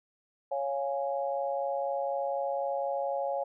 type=chord; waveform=sine; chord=Db major; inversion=none; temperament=equal; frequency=554.4 / 698.5 / 830.6 Hz; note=Db5 / F5 / Ab5; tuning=0 / 0 / 0 cents; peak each=-31 / -35 / -35 dBFS; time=0.51-3.44 s; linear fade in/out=10 ms; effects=none